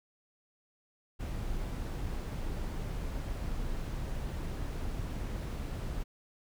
brown noise, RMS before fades -36 dBFS, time 1.19-6.04 s, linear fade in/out 20 ms, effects none

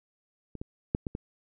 clicks, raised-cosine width 3 ms, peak -27 / -23 / -12 / -19 / -21 dBFS, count 5, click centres 0.553 / 0.615 / 0.949 / 1.068 / 1.151 s, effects none

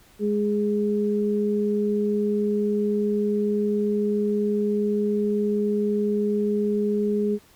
sine tone pair together, 208 / 415.3 Hz, G#3 / G#4, +3 / 0 cents, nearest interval octave, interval 1197 cents, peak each -23 dBFS, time 0.19-7.39 s, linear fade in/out 50 ms, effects pink hiss -55 dBFS RMS until 7.55 s

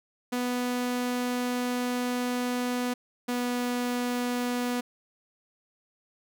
sawtooth tone pair in turn, 246.9 / 245.1 Hz, B3 / B3, 0 / -13 cents, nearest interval unison, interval 13 cents, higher first, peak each -23 dBFS, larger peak neither, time 0.32-2.94 / 3.28-4.81 s, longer first, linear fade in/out 10 ms, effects none

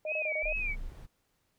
sine tone bursts, 618 Hz, D#5, 12 cents flat, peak -33 dBFS, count 5, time 0.05-0.526 s, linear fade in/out 2 ms, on 72 ms, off 29 ms
sine tone with vibrato, 2400 Hz, D7, 37 cents sharp, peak -31 dBFS, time 0.06-0.76 s, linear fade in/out 50 ms, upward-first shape sine, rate 2.5 Hz, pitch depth 120 cents each way
sine tone, 29.4 Hz, A#0, 16 cents sharp, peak -34 dBFS, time 0.43-0.9 s, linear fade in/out 10 ms
brown noise, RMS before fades -47 dBFS, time 0.55-1.07 s, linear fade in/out 20 ms
effects pink hiss -75 dBFS RMS until 1.58 s

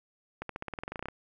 accelerating click train, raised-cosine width 0.5 ms, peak -21 dBFS, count 15, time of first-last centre 0.42-1.085 s, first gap 73 ms, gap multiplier 0.93, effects none

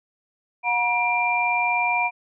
sine tone cluster, 722 / 958 / 2376 Hz, F#5 / A#5 / D7, -43 / +47 / +20 cents, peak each -25 / -24 / -22 dBFS, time 0.63-2.11 s, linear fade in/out 50 ms, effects none

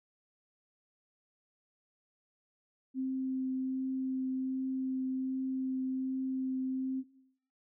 sine tone with vibrato, 261.6 Hz, C4, in tune, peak -31 dBFS, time 2.94-7.04 s, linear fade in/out 50 ms, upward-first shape triangle, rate 1.3 Hz, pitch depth 9 cents each way, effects noise-tail reverb RT60 0.7 s tail -17 dB re dry

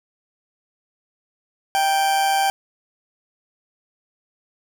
40% pulse tone with amplitude modulation, 784 Hz, G5, in tune, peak -14 dBFS, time 1.75-2.5 s, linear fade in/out 0 ms, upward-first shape sine, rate 153 Hz, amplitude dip 40%, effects none

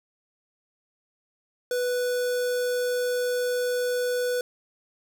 square tone with notch filter, 493.9 Hz, B4, in tune, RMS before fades -26 dBFS, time 1.71-4.41 s, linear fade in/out 2 ms, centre 2600 Hz, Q 2, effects none

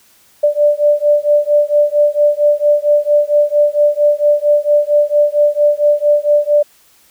sine beating tone pair, 587 / 591.4 Hz, D5 / D5, -1 / +12 cents, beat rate 4.4 Hz, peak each -12 / -12 dBFS, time 0.43-6.63 s, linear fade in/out 10 ms, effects white hiss -50 dBFS RMS until 7.1 s

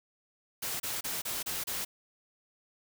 white noise bursts, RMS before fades -35 dBFS, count 6, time 0.62-1.85 s, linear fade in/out 10 ms, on 180 ms, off 30 ms, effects none

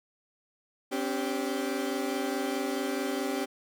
30% pulse chord, C suspended second, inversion none, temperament equal with one note detuned, 261.6 / 286.3 / 392 Hz, C4 / D4 / G4, 0 / -44 / 0 cents, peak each -31 dBFS, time 0.91-3.46 s, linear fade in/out 20 ms, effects none

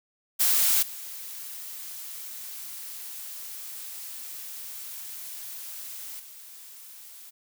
blue noise with level steps, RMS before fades -22 / -39 / -46 dBFS, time 0.39-7.31 s, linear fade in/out 20 ms, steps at 0.82 / 6.19 s, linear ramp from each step 10 ms, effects none

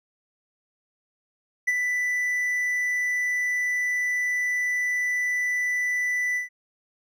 triangle tone with ADSR envelope, 1983 Hz, B6, 7 cents sharp, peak -16 dBFS, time 1.67-6.49 s, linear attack 13 ms, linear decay 34 ms, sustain -5 dB, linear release 130 ms, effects none

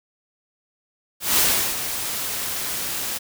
white noise with ADSR envelope, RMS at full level -17 dBFS, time 1.2-3.19 s, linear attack 170 ms, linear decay 380 ms, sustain -10 dB, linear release 23 ms, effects none

